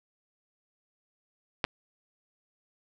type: clicks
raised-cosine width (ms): 0.3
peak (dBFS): -9 / -20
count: 2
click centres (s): 1.642 / 1.649
effects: none